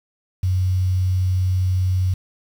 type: tone with quantisation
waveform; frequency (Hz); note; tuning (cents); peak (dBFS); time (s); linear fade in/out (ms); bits
sine; 92.5; F#2; 0; -16; 0.43-2.14; 5; 7
effects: none